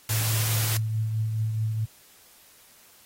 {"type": "tone with tremolo", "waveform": "sine", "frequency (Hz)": 110, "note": "A2", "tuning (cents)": 0, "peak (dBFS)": -22, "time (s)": [0.09, 1.86], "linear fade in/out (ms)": 20, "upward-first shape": "triangle", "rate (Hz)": 4.7, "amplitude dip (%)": 40}
{"type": "high-pass noise", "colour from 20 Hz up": "white", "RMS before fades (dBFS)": -29, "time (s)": [0.09, 0.77], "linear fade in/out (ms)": 2, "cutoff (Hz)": 210, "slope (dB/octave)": 12}
{"effects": ["white hiss -55 dBFS RMS until 3.05 s", "AAC 48 kbps"]}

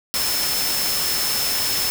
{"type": "tone in noise", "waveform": "sine", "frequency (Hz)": 5274, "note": "E8", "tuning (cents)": 0, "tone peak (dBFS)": -24, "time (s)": [0.14, 1.9], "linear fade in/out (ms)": 0, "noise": "white", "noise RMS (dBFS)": -23, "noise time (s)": [0.14, 1.9], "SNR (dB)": -4, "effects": []}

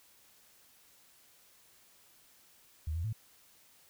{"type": "tone with pitch steps", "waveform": "sine", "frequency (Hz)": [78, 83.6, 110.3], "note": ["D#2", "E2", "A2"], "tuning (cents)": [5, 25, 5], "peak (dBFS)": -32, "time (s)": [2.87, 3.128], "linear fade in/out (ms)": 5, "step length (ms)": 86, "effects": ["white hiss -63 dBFS RMS until 3.89 s"]}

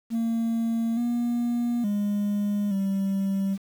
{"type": "tone with pitch steps", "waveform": "sine", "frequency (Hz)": [228.8, 238.7, 205, 195.1], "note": ["A#3", "A#3", "G#3", "G3"], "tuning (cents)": [-32, 41, -22, -8], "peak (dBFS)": -20, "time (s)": [0.1, 3.58], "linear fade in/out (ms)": 50, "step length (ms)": 870, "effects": ["tanh soft clip ceiling -22 dBFS", "8-bit"]}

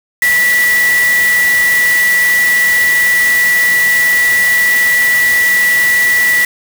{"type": "tone in noise", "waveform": "sine", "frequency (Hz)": 1954, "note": "B6", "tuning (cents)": -19, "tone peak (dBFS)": -8, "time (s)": [0.22, 6.45], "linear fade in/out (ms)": 2, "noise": "white", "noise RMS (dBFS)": -20, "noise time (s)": [0.22, 6.45], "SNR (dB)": 9, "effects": []}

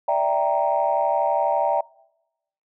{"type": "chord", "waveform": "sine", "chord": "E half-diminished seventh", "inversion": "third", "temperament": "equal", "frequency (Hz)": [587.3, 659.3, 784, 932.3], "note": ["D5", "E5", "G5", "Bb5"], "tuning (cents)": [0, 0, 0, 0], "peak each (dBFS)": -23, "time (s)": [0.08, 1.81], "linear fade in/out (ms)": 5, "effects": ["noise-tail reverb RT60 0.9 s tail -25 dB re dry", "tanh soft clip ceiling -9 dBFS"]}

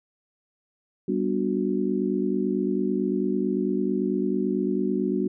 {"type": "chord", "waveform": "sine", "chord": "G major seventh", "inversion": "none", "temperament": "just", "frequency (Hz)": [196, 245, 294, 367.5], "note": ["G3", "B3", "D4", "F#4"], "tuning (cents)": [0, -14, 2, -12], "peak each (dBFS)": [-27, -28, -29, -27], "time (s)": [1.08, 5.28], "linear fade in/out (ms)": 5, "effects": []}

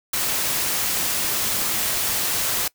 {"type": "noise", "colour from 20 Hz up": "white", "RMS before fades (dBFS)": -23, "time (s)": [0.13, 2.68], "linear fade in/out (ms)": 5, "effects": ["noise-tail reverb RT60 0.1 s tail -22 dB re dry"]}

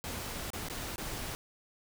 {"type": "noise with dropouts", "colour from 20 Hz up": "pink", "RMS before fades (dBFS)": -39, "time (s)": [0.04, 1.35], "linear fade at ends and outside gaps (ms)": 0, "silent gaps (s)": [[0.503, 0.533], [0.685, 0.699], [0.959, 0.981]], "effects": []}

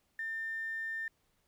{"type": "tone with quantisation", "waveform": "sine", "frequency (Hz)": 1800, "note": "A6", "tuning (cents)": 39, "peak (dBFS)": -35, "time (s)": [0.19, 1.08], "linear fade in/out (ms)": 2, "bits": 10, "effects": ["pink hiss -75 dBFS RMS until 1.47 s"]}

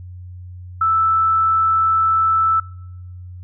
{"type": "tone", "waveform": "sine", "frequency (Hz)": 1318.5, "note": "E6", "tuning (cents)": 0, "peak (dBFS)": -13, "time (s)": [0.81, 2.6], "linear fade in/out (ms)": 5, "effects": ["noise-tail reverb RT60 1.0 s tail -26 dB re dry", "added 90 Hz sine -32 dBFS peak until 3.43 s"]}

